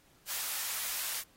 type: high-pass noise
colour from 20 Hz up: white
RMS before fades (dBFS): -36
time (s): 0.26-1.24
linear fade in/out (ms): 50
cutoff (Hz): 890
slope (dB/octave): 12
effects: pink hiss -65 dBFS RMS until 1.36 s + AAC 48 kbps